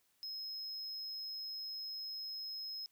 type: tone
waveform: triangle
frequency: 5140 Hz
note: E8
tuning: 45 cents flat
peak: -40 dBFS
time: 0.23-2.86 s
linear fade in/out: 0 ms
effects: white hiss -75 dBFS RMS until 2.91 s